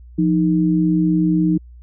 sine tone pair together, 174.6 / 311.1 Hz, F3 / D#4, 0 / 0 cents, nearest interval minor seventh, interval 1000 cents, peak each -16 dBFS, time 0.18-1.58 s, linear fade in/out 10 ms, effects added 60 Hz sine -38 dBFS peak until 1.82 s

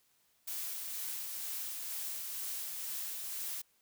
blue noise with tremolo, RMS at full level -39 dBFS, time 0.47-3.62 s, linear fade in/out 10 ms, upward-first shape sine, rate 2.1 Hz, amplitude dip 25%, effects white hiss -72 dBFS RMS until 3.81 s

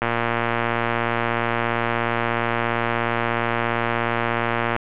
click train, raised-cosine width 0.5 ms, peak -6 dBFS, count 556, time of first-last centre 0.02-4.764 s, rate 117 Hz, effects resampled to 8000 Hz + 7-bit

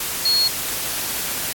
sine tone in noise, 4313 Hz, C#8, 48 cents flat, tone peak -15 dBFS, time 0.25-0.48 s, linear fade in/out 5 ms, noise white, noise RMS -25 dBFS, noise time 0-1.53 s, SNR +7 dB, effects AAC 64 kbps

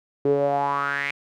sawtooth tone with band-pass filter sweep, 141.1 Hz, C#3, 31 cents sharp, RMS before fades -23 dBFS, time 0.25-1.11 s, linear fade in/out 5 ms, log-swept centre 380 to 2300 Hz, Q 6.3, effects none

